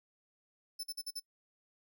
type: tone bursts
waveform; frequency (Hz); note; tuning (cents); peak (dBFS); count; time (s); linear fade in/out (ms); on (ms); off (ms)
sawtooth; 5274; E8; 0; -35; 5; 0.79-1.199; 10; 45; 46
effects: noise-tail reverb RT60 0.1 s tail -21 dB re dry